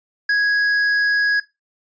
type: tone with tanh clipping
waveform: sine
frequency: 1661.2 Hz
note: G#6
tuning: in tune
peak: -16 dBFS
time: 0.29-1.4 s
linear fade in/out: 5 ms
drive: 11 dB
effects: noise-tail reverb RT60 0.2 s tail -17 dB re dry + resampled to 16000 Hz